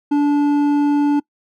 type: tone with hard clipping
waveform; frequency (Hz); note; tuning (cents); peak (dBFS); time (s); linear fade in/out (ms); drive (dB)
triangle; 290; D4; -22; -14; 0.11-1.2; 10; 10
effects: noise-tail reverb RT60 0.1 s tail -24 dB re dry